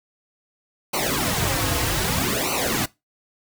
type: noise with flanger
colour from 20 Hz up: pink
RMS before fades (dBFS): -23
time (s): 0.93-2.86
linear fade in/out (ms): 10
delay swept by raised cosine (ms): 0.58 to 5.18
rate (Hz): 0.63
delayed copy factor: -0.95
effects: noise-tail reverb RT60 0.2 s tail -20 dB re dry